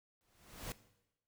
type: noise with exponential growth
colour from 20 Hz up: pink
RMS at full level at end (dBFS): -41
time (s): 0.21-0.72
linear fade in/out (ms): 0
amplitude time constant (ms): 110
effects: noise-tail reverb RT60 0.9 s tail -17 dB re dry